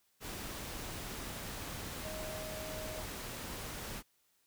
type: tone in noise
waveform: sine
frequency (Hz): 625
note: D#5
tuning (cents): +8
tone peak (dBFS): -44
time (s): 2.02-3.04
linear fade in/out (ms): 50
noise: pink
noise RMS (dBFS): -43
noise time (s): 0.2-4.03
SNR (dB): -4
effects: white hiss -74 dBFS RMS until 4.46 s